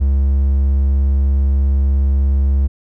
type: tone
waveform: triangle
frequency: 68.4 Hz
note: C#2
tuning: 23 cents flat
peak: -9 dBFS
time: 0-2.68 s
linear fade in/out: 20 ms
effects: none